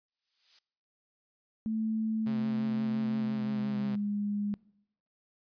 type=noise with exponential growth; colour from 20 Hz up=violet; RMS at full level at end=-42 dBFS; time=0.08-0.59 s; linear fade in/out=5 ms; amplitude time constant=110 ms
type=tone with pitch glide; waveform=sine; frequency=220 to 205.3 Hz; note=A3 to G#3; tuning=0 to -20 cents; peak=-29 dBFS; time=1.66-4.54 s; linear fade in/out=0 ms; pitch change=-120 cents; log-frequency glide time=3.15-3.87 s
type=tone with vibrato; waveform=sawtooth; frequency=130.81 Hz; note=C3; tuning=in tune; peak=-35 dBFS; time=2.26-3.96 s; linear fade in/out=10 ms; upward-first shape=triangle; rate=5.8 Hz; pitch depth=61 cents each way
effects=noise-tail reverb RT60 0.8 s tail -23 dB re dry + resampled to 11025 Hz